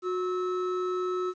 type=tone pair together; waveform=triangle; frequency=364.8 / 1300 Hz; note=F#4 / E6; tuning=-24 / -24 cents; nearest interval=octave + minor seventh; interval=2200 cents; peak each=-26 / -32 dBFS; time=0.02-1.34 s; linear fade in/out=50 ms; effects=resampled to 16000 Hz + 10-bit